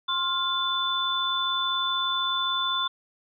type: tone cluster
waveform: sine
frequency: 1057 / 1398 / 3508 Hz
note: C6 / F6 / A7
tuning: +17 / +1 / -6 cents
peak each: -28 / -33 / -26 dBFS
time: 0.08-2.88 s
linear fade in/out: 10 ms
effects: none